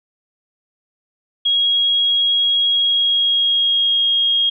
sine tone with pitch glide, 3297 to 3261 Hz, G#7 to G#7, -13 to -32 cents, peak -13 dBFS, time 1.45-4.5 s, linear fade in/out 10 ms, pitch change -19 cents, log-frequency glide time 2.7-4.05 s, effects none

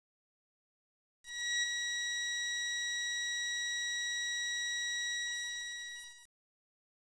20% pulse tone with ADSR envelope, 1917 Hz, A#6, 48 cents sharp, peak -24 dBFS, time 1.23-6.32 s, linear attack 400 ms, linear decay 14 ms, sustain -5 dB, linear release 1200 ms, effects resampled to 22050 Hz + 9-bit

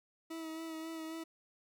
40% pulse tone with vibrato, 322.6 Hz, E4, 37 cents flat, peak -40 dBFS, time 0.3-1.24 s, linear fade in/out 10 ms, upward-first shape sine, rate 3.7 Hz, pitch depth 25 cents each way, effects none

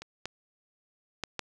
clicks, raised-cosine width 0.2 ms, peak -24 / -17 / -15 / -15 dBFS, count 4, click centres 0.02 / 0.256 / 1.237 / 1.393 s, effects none

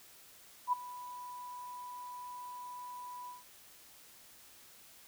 sine tone with ADSR envelope, 987.8 Hz, B5, in tune, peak -25 dBFS, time 0.67-3.44 s, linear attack 55 ms, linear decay 14 ms, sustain -18 dB, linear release 160 ms, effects white hiss -58 dBFS RMS until 5.07 s

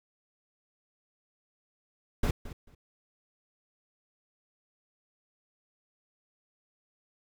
brown noise with echo, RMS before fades -26 dBFS, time 2.23-2.31 s, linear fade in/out 5 ms, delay 220 ms, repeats 2, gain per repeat -15 dB, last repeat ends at 2.75 s, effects none

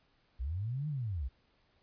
sine linear two-way sweep, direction up then down, 55.6 to 155.56 to 55.6 Hz, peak -33 dBFS, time 0.39-1.29 s, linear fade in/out 20 ms, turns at 0.88 s, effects pink hiss -71 dBFS RMS until 1.82 s + resampled to 11025 Hz

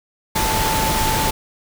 sine tone in noise, 880 Hz, A5, in tune, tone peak -21 dBFS, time 0.35-1.31 s, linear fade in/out 10 ms, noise pink, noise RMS -20 dBFS, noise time 0.35-1.31 s, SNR -4 dB, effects none

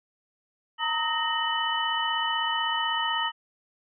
sine tone cluster, 915 / 951 / 1270 / 1854 / 2993 Hz, A#5 / A#5 / D#6 / A#6 / F#7, -32 / +34 / +35 / -10 / +19 cents, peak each -30 / -37 / -31 / -31 / -29 dBFS, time 0.78-3.32 s, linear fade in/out 50 ms, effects none

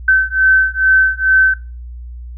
sine beating tone pair, 1535 / 1537.3 Hz, G6 / G6, -37 / -34 cents, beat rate 2.3 Hz, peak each -12 dBFS, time 0.08-1.54 s, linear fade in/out 5 ms, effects noise-tail reverb RT60 0.3 s tail -17 dB re dry + added 60 Hz sine -27 dBFS peak until 2.37 s

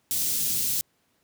white band-stop noise, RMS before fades -26 dBFS, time 0.11-0.81 s, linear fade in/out 0 ms, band 220 to 4600 Hz, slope 12 dB/octave, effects pink hiss -69 dBFS RMS until 1.23 s + high-pass 100 Hz 12 dB/octave

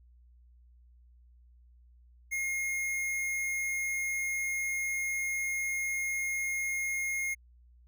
square tone, 2144 Hz, C7, 42 cents sharp, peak -31 dBFS, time 2.31-7.35 s, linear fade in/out 20 ms, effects added 60 Hz sine -56 dBFS peak until 7.87 s

